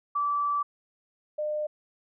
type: tone pair in turn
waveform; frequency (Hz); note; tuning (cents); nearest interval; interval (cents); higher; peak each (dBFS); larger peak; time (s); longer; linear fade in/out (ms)
sine; 1159 / 604.1; D6 / D5; -23 / +49; major seventh; 1128; first; -24 / -27; first; 0.15-0.63 / 1.38-1.67; first; 10
effects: none